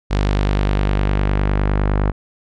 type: tone with low-pass filter sweep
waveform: sawtooth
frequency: 49.82 Hz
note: G1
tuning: 29 cents sharp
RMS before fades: -17 dBFS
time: 0.1-2.12 s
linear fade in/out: 20 ms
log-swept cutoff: 4900 to 1400 Hz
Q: 1
effects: none